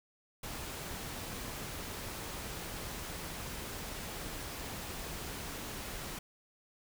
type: noise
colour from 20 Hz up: pink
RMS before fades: -42 dBFS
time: 0.43-6.19 s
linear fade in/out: 5 ms
effects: none